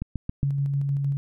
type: click train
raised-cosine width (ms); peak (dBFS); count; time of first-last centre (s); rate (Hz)
5; -16; 4; 0.02-0.432; 7.29
type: tone with tremolo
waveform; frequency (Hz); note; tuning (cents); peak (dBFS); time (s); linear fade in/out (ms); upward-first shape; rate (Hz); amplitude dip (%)
sine; 140; C#3; +18; -21; 0.43-1.17; 0; square; 6.5; 25
effects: none